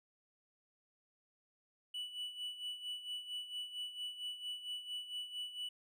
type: tone with tremolo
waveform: triangle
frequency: 2960 Hz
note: F#7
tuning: in tune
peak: -37 dBFS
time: 1.94-5.69 s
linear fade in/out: 5 ms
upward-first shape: sine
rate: 4.4 Hz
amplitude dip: 70%
effects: none